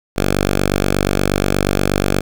5% pulse tone, 48.38 Hz, G1, 22 cents flat, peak -3 dBFS, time 0.16-2.21 s, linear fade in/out 10 ms, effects none

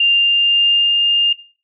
sine tone with pitch glide, 2794 to 2813 Hz, F7 to F7, 0 to +12 cents, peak -10 dBFS, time 0-1.33 s, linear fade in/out 5 ms, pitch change +12 cents, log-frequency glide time 0.11-1 s, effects noise-tail reverb RT60 0.4 s tail -19 dB re dry

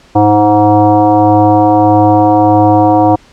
sine tone with frequency modulation, 523.3 Hz, C5, in tune, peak -4 dBFS, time 0.15-3.16 s, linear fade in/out 10 ms, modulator 209 Hz, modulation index 1.8, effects pink hiss -43 dBFS RMS until 3.32 s + low-pass 6000 Hz 12 dB/octave

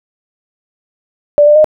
sine tone with pitch steps, 586 / 595 / 615 Hz, D5 / D5 / D#5, -4 / +22 / -20 cents, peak -3 dBFS, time 1.38-1.644 s, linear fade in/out 0 ms, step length 88 ms, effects none

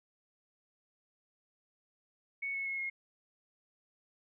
sine tone with pitch steps, 2217 / 2195 / 2174 / 2153 Hz, C#7 / C#7 / C#7 / C7, 0 / -18 / -34 / +49 cents, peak -34 dBFS, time 2.42-2.9 s, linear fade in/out 10 ms, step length 120 ms, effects none

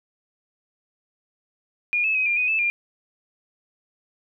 sine tone with pitch steps, 2431 / 2601 / 2527 / 2396 / 2492 / 2623 / 2402 Hz, D#7 / E7 / D#7 / D7 / D#7 / E7 / D7, -41 / -24 / +26 / +34 / +2 / -9 / +38 cents, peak -19 dBFS, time 1.93-2.7 s, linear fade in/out 0 ms, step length 110 ms, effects none

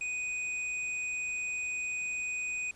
sine tone with tanh clipping, 2489 Hz, D#7, in tune, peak -34 dBFS, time 0.01-2.71 s, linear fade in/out 2 ms, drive 14 dB, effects pink hiss -59 dBFS RMS until 2.75 s + resampled to 24000 Hz

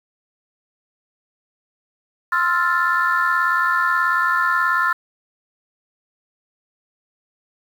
sine chord, F major seventh, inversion second, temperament equal, 1046.5 / 1318.5 / 1396.9 / 1760 Hz, C6 / E6 / F6 / A6, 0 / 0 / 0 / 0 cents, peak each -21 / -22 / -19 / -21 dBFS, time 2.32-4.93 s, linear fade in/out 5 ms, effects tanh soft clip ceiling -8 dBFS + 7-bit

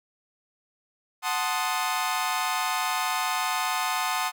sawtooth chord, F# diminished seventh, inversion none, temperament equal, 740 / 880 / 1046.5 / 1244.5 Hz, F#5 / A5 / C6 / Eb6, 0 / 0 / 0 / 0 cents, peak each -27 dBFS, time 1.22-4.32 s, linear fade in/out 50 ms, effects none

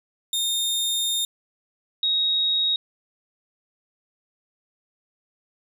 sawtooth / sine tone pair in turn, 3660 / 3774 Hz, A#7 / A#7, -32 / +21 cents, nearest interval minor second, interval 53 cents, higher second, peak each -19 dBFS, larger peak neither, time 0.33-1.25 / 2.03-2.76 s, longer first, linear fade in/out 2 ms, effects none

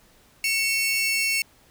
sawtooth tone pair together, 2217 / 2701 Hz, C#7 / E7, 0 / +42 cents, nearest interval minor third, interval 342 cents, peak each -21 dBFS, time 0.44-1.42 s, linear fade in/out 2 ms, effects pink hiss -57 dBFS RMS until 1.7 s

